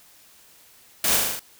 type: noise with echo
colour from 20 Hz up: white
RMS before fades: -22 dBFS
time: 1.04-1.16 s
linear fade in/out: 2 ms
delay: 39 ms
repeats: 6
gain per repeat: -2 dB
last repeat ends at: 1.394 s
effects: white hiss -53 dBFS RMS until 1.59 s